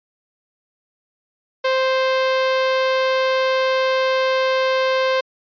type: tone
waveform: sawtooth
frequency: 523.3 Hz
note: C5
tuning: in tune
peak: -12 dBFS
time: 1.64-5.21 s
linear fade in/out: 10 ms
effects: resampled to 11025 Hz